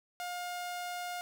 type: tone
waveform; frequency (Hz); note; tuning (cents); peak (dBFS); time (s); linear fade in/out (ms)
sawtooth; 711; F5; +31; -33; 0.2-1.21; 0
effects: none